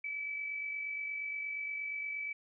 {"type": "tone with amplitude modulation", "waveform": "sine", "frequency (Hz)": 2300, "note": "D7", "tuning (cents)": -37, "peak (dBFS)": -34, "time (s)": [0.04, 2.33], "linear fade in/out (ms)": 5, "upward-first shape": "sine", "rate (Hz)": 48.5, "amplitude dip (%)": 40, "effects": []}